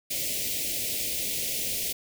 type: band-stop noise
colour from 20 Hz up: white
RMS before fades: -30 dBFS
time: 0.1-1.93 s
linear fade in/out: 10 ms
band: 650 to 2100 Hz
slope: 48 dB/octave
effects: none